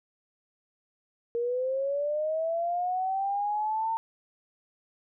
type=linear sweep; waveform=sine; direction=up; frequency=465.4 to 910 Hz; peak=-26 dBFS; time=1.35-3.97 s; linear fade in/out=0 ms; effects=none